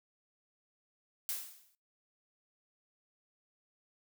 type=noise with exponential decay; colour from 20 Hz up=blue; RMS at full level=-34 dBFS; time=1.29-1.75 s; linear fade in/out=0 ms; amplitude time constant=98 ms; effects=noise-tail reverb RT60 0.3 s tail -23 dB re dry